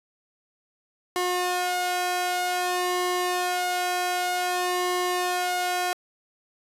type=tone with flanger; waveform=sawtooth; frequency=360 Hz; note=F#4; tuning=47 cents flat; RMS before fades=-26 dBFS; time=1.16-5.93 s; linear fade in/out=0 ms; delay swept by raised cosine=1 to 1.53 ms; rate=0.53 Hz; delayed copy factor=+0.75; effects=resampled to 32000 Hz